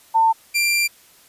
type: tone pair in turn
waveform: sine / sawtooth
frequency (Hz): 898 / 2371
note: A5 / D7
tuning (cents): +35 / +16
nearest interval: octave + perfect fourth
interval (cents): 1681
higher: second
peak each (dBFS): -12 / -13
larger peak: first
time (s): 0.14-0.33 / 0.54-0.88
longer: second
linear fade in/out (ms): 20
effects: white hiss -51 dBFS RMS until 1.28 s + resampled to 32000 Hz